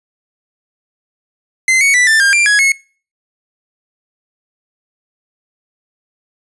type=tone with pitch steps; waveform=45% pulse; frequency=2066 / 2226 / 1973 / 1776 / 1606 / 2374 / 1671 / 2182 Hz; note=C7 / C#7 / B6 / A6 / G6 / D7 / G#6 / C#7; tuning=-22 / +7 / -2 / +16 / +41 / +18 / +10 / -28 cents; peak=-8 dBFS; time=1.68-2.72 s; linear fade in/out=2 ms; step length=130 ms; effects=noise-tail reverb RT60 0.4 s tail -25 dB re dry + resampled to 24000 Hz